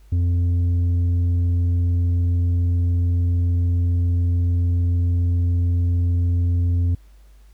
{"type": "tone with tanh clipping", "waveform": "sine", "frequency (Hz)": 87.31, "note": "F2", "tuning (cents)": 0, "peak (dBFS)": -17, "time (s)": [0.12, 6.95], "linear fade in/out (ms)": 5, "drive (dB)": 5, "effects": ["added 50 Hz sine -45 dBFS peak until 7.53 s", "pink hiss -61 dBFS RMS until 7.53 s"]}